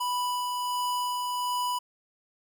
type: tone with tremolo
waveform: square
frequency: 987.8 Hz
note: B5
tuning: in tune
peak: -27 dBFS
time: 0-1.79 s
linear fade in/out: 10 ms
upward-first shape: sine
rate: 1.4 Hz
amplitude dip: 25%
effects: none